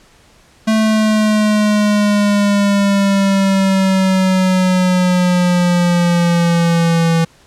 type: exponential sweep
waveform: square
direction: down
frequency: 219.8 to 164.81 Hz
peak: -11 dBFS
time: 0.67-7.25 s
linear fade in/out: 10 ms
effects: pink hiss -48 dBFS RMS until 7.46 s + low-pass 9000 Hz 12 dB/octave